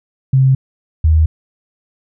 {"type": "tone pair in turn", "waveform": "sine", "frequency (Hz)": [132.7, 78.9], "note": ["C3", "D#2"], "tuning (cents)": [25, 25], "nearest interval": "major sixth", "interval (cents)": 900, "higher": "first", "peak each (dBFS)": -7, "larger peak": "neither", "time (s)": [[0.33, 0.55], [1.04, 1.26]], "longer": "neither", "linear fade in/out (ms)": 5, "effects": []}